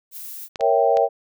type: noise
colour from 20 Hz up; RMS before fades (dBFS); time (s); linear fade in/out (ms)
violet; -35; 0.11-0.49; 50
type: clicks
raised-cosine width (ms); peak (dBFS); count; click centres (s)
0.2; -15; 3; 0.558 / 0.609 / 0.971
type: chord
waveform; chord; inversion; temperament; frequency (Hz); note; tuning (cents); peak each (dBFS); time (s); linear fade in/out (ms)
sine; A# diminished seventh; none; equal; 466.2 / 554.4 / 659.3 / 784; A#4 / C#5 / E5 / G5; 0 / 0 / 0 / 0; -20; 0.59-1.09; 50
effects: none